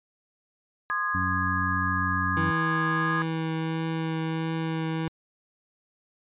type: chord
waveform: sine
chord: Ab major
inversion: first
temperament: equal with one note detuned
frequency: 1046.5 / 1224.5 / 1661.2 Hz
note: C6 / Eb6 / Ab6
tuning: 0 / -28 / 0 cents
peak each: -32 / -29 / -28 dBFS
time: 0.9-3.22 s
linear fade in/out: 0 ms
type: harmonic tone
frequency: 92.5 Hz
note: F#2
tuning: in tune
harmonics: 1 / 2 / 3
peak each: -30 / -33 / -35 dBFS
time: 1.14-2.51 s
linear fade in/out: 10 ms
type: tone with vibrato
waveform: 25% pulse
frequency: 161.6 Hz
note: E3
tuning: 34 cents flat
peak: -23 dBFS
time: 2.37-5.08 s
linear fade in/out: 0 ms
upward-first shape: triangle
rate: 1.5 Hz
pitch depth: 10 cents each way
effects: resampled to 8000 Hz